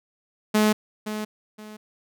sawtooth tone with echo, 213.4 Hz, G#3, 47 cents sharp, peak -13 dBFS, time 0.54-0.73 s, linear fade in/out 10 ms, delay 520 ms, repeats 2, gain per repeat -11 dB, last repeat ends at 1.77 s, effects none

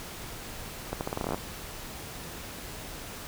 accelerating click train, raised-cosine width 1 ms, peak -16 dBFS, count 13, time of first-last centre 0.93-1.345 s, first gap 79 ms, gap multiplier 0.83, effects pink hiss -41 dBFS RMS until 3.27 s

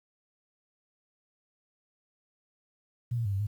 sine tone with pitch steps, 119.8 / 115.8 / 100.3 / 97.3 / 104.5 Hz, A#2 / A#2 / G2 / G2 / G#2, +48 / -11 / +40 / -12 / +11 cents, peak -27 dBFS, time 3.11-3.47 s, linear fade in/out 10 ms, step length 72 ms, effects 10-bit

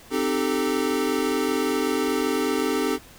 square chord, A half-diminished seventh, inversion first, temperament equal with one note detuned, 261.6 / 306.8 / 392 / 440 Hz, C4 / Eb4 / G4 / A4, 0 / -24 / 0 / 0 cents, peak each -28 dBFS, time 0.1-2.99 s, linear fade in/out 50 ms, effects pink hiss -48 dBFS RMS until 3.18 s

